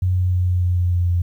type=tone with pitch steps; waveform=sine; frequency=91.6 / 91.02 / 90.44 / 89.87 / 89.3 / 88.74 / 88.17 / 87.62 Hz; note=F#2 / F#2 / F#2 / F#2 / F2 / F2 / F2 / F2; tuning=-17 / -28 / -39 / -50 / +39 / +28 / +17 / +6 cents; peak=-15 dBFS; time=0.02-1.22 s; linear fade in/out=5 ms; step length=150 ms; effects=9-bit